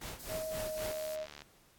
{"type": "noise with tremolo", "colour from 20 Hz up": "pink", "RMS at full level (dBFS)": -42, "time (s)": [0.01, 0.92], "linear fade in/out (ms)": 5, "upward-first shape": "sine", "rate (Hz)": 3.8, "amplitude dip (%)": 80}
{"type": "high-pass noise", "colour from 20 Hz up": "white", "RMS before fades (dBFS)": -49, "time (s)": [0.19, 1.16], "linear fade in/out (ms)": 10, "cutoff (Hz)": 3800, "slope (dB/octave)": 96}
{"type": "tone with pitch glide", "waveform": "sine", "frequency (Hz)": [633, 623.2], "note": ["D#5", "D#5"], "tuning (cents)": [30, 3], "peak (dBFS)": -36, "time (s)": [0.28, 1.27], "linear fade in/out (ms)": 50, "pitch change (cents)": -27, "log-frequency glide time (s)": [0.48, 0.69]}
{"type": "click train", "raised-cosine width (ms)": 0.2, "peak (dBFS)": -30, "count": 48, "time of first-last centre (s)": [0.78, 1.419], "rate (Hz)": 73.5}
{"effects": ["pink hiss -65 dBFS RMS until 1.78 s", "AAC 64 kbps"]}